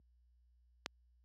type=click; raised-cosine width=0.2 ms; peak=-19 dBFS; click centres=0.861 s; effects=added 60 Hz sine -46 dBFS peak until 1.24 s + high-pass 200 Hz 12 dB/octave